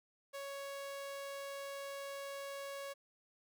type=tone; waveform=sawtooth; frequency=556 Hz; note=C#5; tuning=5 cents sharp; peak=-39 dBFS; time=0.33-2.94 s; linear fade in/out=20 ms; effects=none